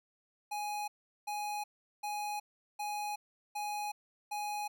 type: tone bursts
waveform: square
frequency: 832 Hz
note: G#5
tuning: 3 cents sharp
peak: -36 dBFS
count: 6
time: 0.51-4.68 s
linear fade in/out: 10 ms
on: 370 ms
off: 390 ms
effects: none